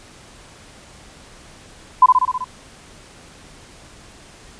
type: tone with echo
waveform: sine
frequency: 1011 Hz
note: B5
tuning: 40 cents sharp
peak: -4 dBFS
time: 2.02-2.06 s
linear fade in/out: 5 ms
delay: 64 ms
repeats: 6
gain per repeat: -3 dB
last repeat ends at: 2.444 s
effects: pink hiss -44 dBFS RMS until 4.59 s + resampled to 22050 Hz